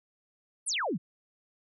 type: exponential sweep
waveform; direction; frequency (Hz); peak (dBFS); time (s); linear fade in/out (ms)
sine; down; 11175 to 138.59; -28; 0.66-0.98; 20
effects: none